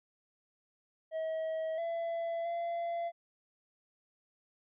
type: tone with pitch steps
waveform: triangle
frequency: 640 / 671 / 682 Hz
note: D#5 / E5 / F5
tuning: +49 / +31 / -41 cents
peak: -31 dBFS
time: 1.11-3.12 s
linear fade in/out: 50 ms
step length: 670 ms
effects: resampled to 8000 Hz